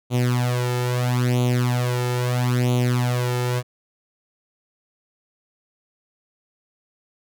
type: tone with flanger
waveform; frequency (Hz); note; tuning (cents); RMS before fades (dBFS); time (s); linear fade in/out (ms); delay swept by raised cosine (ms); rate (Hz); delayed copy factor
sawtooth; 123.6; B2; +2; -21; 0.1-3.63; 50; 0.29 to 2.29; 0.76; +0.8
effects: none